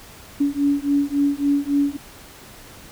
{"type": "beating tone pair", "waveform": "sine", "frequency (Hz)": [282.5, 286.1], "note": ["C#4", "D4"], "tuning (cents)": [33, -45], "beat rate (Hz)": 3.6, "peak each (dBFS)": -20, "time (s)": [0.4, 1.97], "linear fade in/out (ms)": 10, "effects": ["pink hiss -43 dBFS RMS until 2.91 s"]}